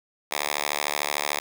5% pulse tone with high-pass filter, 73.42 Hz, D2, in tune, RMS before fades -28 dBFS, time 0.31-1.4 s, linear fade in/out 5 ms, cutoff 990 Hz, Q 0.58, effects none

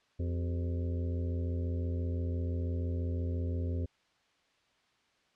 harmonic tone with a mistuned harmonic, 85.9 Hz, F2, 28 cents flat, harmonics 1 / 2 / 3 / 4 / 5 / 6 / 7, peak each -31 / -46 / -41 / -46 / -48 / -48 / -55 dBFS, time 0.19-3.86 s, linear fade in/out 10 ms, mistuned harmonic 4, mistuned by +150 cents, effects white hiss -70 dBFS RMS until 5.35 s + low-pass 4000 Hz 12 dB/octave

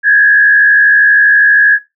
sine tone with frequency modulation, 1671 Hz, G#6, 10 cents sharp, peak -4 dBFS, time 0.03-1.79 s, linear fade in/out 50 ms, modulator 72.5 Hz, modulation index 0.73, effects noise-tail reverb RT60 0.2 s tail -17 dB re dry

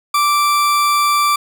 40% pulse tone, 1170 Hz, D6, 7 cents flat, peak -11 dBFS, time 0.14-1.36 s, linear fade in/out 5 ms, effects none

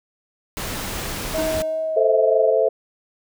pink noise, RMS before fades -28 dBFS, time 0.57-1.62 s, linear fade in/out 0 ms
sine tone with vibrato, 636 Hz, D#5, 38 cents sharp, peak -21 dBFS, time 1.34-2.53 s, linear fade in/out 10 ms, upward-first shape triangle, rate 2.7 Hz, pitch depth 8 cents each way
square tone with exponential decay, 310 Hz, D#4, 6 cents flat, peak -25 dBFS, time 1.38-2.12 s, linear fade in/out 0 ms, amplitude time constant 160 ms
sine chord, A minor, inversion none, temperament equal, 440 / 523.3 / 659.3 Hz, A4 / C5 / E5, 0 / 0 / 0 cents, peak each -19 dBFS, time 1.96-2.69 s, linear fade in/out 10 ms
effects none

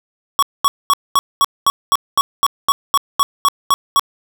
square tone bursts, 1118 Hz, C#6, 14 cents sharp, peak -10 dBFS, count 15, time 0.39-3.995 s, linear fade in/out 0 ms, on 35 ms, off 220 ms, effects none

